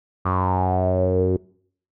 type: tone with low-pass filter sweep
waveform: sawtooth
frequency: 92.5 Hz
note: F#2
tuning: in tune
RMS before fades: -20 dBFS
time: 0.25-1.37 s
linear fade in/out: 10 ms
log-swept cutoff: 1200 to 390 Hz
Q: 9.1
effects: noise-tail reverb RT60 0.6 s tail -23 dB re dry